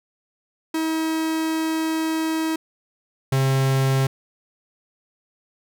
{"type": "tone pair in turn", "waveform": "45% pulse", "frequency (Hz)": [320, 134], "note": ["D#4", "C3"], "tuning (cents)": [49, 42], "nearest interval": "octave + minor third", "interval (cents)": 1507, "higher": "first", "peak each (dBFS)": [-21, -17], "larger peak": "second", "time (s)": [[0.74, 2.56], [3.32, 4.07]], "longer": "first", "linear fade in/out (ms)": 5, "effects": []}